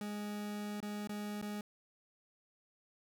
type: tone with dropouts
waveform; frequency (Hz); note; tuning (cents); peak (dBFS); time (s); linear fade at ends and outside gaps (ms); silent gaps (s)
40% pulse; 207.7; G#3; 0; -38; 0.01-1.61; 2; 0.804-0.827 / 1.074-1.093 / 1.416-1.425
effects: none